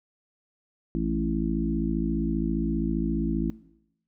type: harmonic tone with a mistuned harmonic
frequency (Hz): 55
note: A1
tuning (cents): 0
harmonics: 1 / 3 / 4 / 5 / 6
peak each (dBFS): -31 / -31 / -31 / -31 / -31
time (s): 0.95-3.5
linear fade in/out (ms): 0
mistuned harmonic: 3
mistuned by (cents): +21
effects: noise-tail reverb RT60 0.8 s tail -19 dB re dry